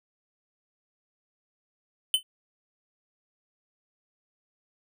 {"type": "tone with exponential decay", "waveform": "square", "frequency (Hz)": 3044, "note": "F#7", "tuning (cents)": 48, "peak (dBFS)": -16, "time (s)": [2.14, 2.23], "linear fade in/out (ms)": 1, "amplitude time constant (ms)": 18, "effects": []}